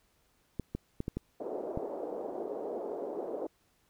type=clicks; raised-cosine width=3 ms; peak=-21 dBFS; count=6; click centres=0.597 / 0.75 / 1.004 / 1.081 / 1.17 / 1.774 s
type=band-pass noise; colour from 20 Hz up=pink; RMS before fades=-38 dBFS; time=1.4-3.47 s; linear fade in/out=5 ms; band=360 to 630 Hz; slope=24 dB/octave
effects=pink hiss -71 dBFS RMS until 3.89 s